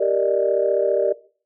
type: chord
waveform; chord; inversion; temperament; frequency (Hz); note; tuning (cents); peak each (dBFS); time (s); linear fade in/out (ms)
sine; Eb major seventh; first; equal; 392 / 466.2 / 587.3 / 622.3; G4 / Bb4 / D5 / Eb5; 0 / 0 / 0 / 0; -22 / -22 / -19 / -24; 0-1.13; 10
effects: noise-tail reverb RT60 0.4 s tail -18 dB re dry + tanh soft clip ceiling -6 dBFS